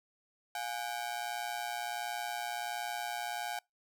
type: ring-modulated tone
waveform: sawtooth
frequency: 770 Hz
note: G5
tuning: 31 cents flat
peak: -29 dBFS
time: 0.55-3.59 s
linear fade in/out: 2 ms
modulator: 60.7 Hz
effects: noise-tail reverb RT60 0.2 s tail -26 dB re dry